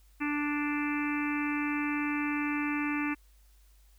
harmonic tone with a mistuned harmonic, 293.7 Hz, D4, in tune, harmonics 1 / 3 / 4 / 5 / 6 / 7 / 8 / 9, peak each -30 / -41 / -40 / -42 / -40 / -41 / -40 / -40 dBFS, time 0.2-3.15 s, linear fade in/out 20 ms, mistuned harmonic 7, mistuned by +19 cents, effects added 50 Hz sine -57 dBFS peak until 3.98 s + white hiss -68 dBFS RMS until 3.98 s

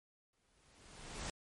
pink noise with exponential growth, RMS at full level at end -41 dBFS, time 0.33-1.3 s, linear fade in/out 1 ms, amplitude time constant 210 ms, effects MP3 48 kbps

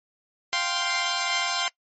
10% pulse chord, F suspended second, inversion none, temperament equal, 698.5 / 784 / 1046.5 Hz, F5 / G5 / C6, 0 / 0 / 0 cents, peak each -21 / -22 / -18 dBFS, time 0.53-1.68 s, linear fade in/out 0 ms, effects noise-tail reverb RT60 0.1 s tail -22 dB re dry + MP3 32 kbps

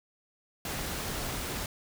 pink noise, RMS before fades -35 dBFS, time 0.65-1.66 s, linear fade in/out 2 ms, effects none

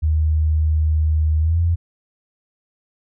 sine tone with pitch glide, 77.78 to 84.82 Hz, D#2 to E2, 0 to +50 cents, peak -14 dBFS, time 0.02-1.76 s, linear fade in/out 20 ms, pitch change +150 cents, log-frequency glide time 1.4-1.59 s, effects none

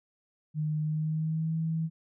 sine tone with pitch glide, 153.3 to 161.57 Hz, D#3 to E3, -25 to -34 cents, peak -27 dBFS, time 0.54-1.9 s, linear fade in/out 50 ms, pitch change +91 cents, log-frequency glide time 0.82-1.56 s, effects none

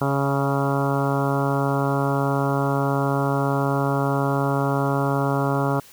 harmonic tone with a mistuned harmonic, 138.59 Hz, C#3, in tune, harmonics 1 / 2 / 3 / 4 / 5 / 6 / 7 / 8 / 9 / 10, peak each -23 / -26 / -28 / -29 / -30 / -31 / -31 / -32 / -33 / -33 dBFS, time 0.01-5.8 s, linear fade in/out 5 ms, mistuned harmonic 4, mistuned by +17 cents, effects white hiss -48 dBFS RMS until 5.92 s

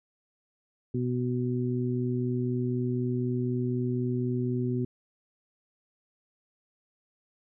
harmonic tone, 124 Hz, B2, 7 cents sharp, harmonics 1 / 2 / 3, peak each -29 / -30 / -33 dBFS, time 0.94-4.85 s, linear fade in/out 5 ms, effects none

